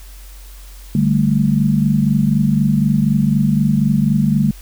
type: chord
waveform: sine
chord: D suspended fourth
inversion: none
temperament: equal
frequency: 146.83 / 196 / 220 Hz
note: D3 / G3 / A3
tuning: 0 / 0 / 0 cents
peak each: -16 dBFS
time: 0.95-4.51 s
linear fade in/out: 2 ms
effects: added 46 Hz sine -34 dBFS peak until 4.61 s + white hiss -44 dBFS RMS until 4.61 s